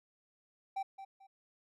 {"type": "tone with echo", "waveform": "triangle", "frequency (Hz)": 778, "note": "G5", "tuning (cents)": -13, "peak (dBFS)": -32, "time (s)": [0.76, 0.83], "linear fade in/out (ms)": 10, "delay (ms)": 220, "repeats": 2, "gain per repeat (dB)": -11, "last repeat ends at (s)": 1.27, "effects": []}